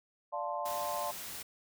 sine chord, D minor seventh, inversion none, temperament equal, 587.3 / 698.5 / 880 / 1046.5 Hz, D5 / F5 / A5 / C6, 0 / 0 / 0 / 0 cents, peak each -39 dBFS, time 0.32-1.12 s, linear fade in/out 20 ms
white noise, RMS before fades -43 dBFS, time 0.65-1.43 s, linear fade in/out 10 ms
effects none

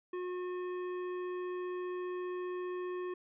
sine tone with hard clipping, 361.5 Hz, F#4, 40 cents flat, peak -38 dBFS, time 0.13-3.14 s, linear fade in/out 5 ms, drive 12 dB, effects resampled to 8000 Hz

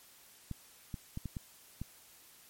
clicks, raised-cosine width 5 ms, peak -26 dBFS, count 6, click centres 0.513 / 0.942 / 1.174 / 1.257 / 1.368 / 1.816 s, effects white hiss -59 dBFS RMS until 2.49 s + MP3 64 kbps

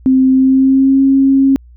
sine tone with pitch glide, 261.6 to 270.7 Hz, C4 to C#4, 0 to -41 cents, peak -6 dBFS, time 0.06-1.56 s, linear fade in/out 0 ms, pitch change +59 cents, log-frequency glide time 0.3-1.01 s, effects added 60 Hz sine -37 dBFS peak until 1.76 s

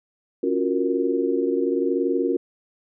sine chord, Gb major seventh, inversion second, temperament equal, 277.2 / 349.2 / 370 / 466.2 Hz, Db4 / F4 / Gb4 / Bb4, 0 / 0 / 0 / 0 cents, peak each -25 dBFS, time 0.43-2.37 s, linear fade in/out 5 ms, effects none

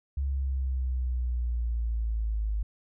sine exponential sweep, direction down, 69.3 to 52 Hz, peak -26 dBFS, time 0.17-2.63 s, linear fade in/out 5 ms, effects none

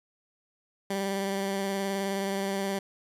15% pulse tone with vibrato, 196 Hz, G3, in tune, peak -22 dBFS, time 0.9-2.79 s, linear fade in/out 5 ms, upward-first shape sine, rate 19 Hz, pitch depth 21 cents each way, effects resampled to 32000 Hz

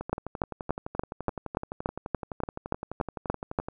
two click trains, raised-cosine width 1 ms, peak -11 / -20 dBFS, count 13 / 44, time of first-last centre 0.13-3.588 / 0.01-3.685 s, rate 3.47 / 11.7 Hz, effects none

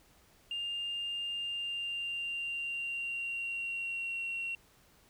sine tone with pitch glide, 2806 to 2737 Hz, F7 to F7, +8 to -36 cents, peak -33 dBFS, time 0.51-4.55 s, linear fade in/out 2 ms, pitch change -44 cents, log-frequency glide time 1.32-4.22 s, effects tanh soft clip ceiling -30 dBFS + pink hiss -64 dBFS RMS until 5.09 s

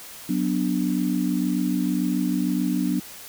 sine chord, B minor, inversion second, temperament equal, 185 / 246.9 / 293.7 Hz, F#3 / B3 / D4, 0 / 0 / 0 cents, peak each -25 dBFS, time 0.29-3 s, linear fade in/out 5 ms, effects white hiss -41 dBFS RMS until 3.28 s

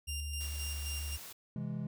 sine tone, 73.42 Hz, D2, in tune, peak -37 dBFS, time 0.07-1.18 s, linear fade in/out 20 ms
15% pulse tone with tremolo, 2794 Hz, F7, in tune, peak -32 dBFS, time 0.07-1.17 s, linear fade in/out 20 ms, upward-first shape square, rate 3.8 Hz, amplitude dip 45%
white noise, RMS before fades -48 dBFS, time 0.4-1.33 s, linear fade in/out 10 ms
triangle chord, C augmented, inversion none, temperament equal, 130.81 / 164.81 / 207.7 Hz, C3 / E3 / G#3, 0 / 0 / 0 cents, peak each -38 dBFS, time 1.56-1.87 s, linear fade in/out 2 ms
effects none

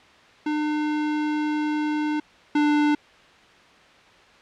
square tone pair in turn, 301.7 / 296.7 Hz, D4 / D4, +47 / +18 cents, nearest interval unison, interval 29 cents, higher first, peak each -23 / -18 dBFS, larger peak second, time 0.46-2.2 / 2.55-2.95 s, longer first, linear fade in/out 5 ms, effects white hiss -51 dBFS RMS until 4.41 s + low-pass 3000 Hz 12 dB/octave

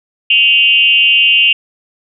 sine tone with frequency modulation, 2783 Hz, F7, 7 cents flat, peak -6 dBFS, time 0.3-1.53 s, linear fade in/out 5 ms, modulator 251 Hz, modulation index 0.84, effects none

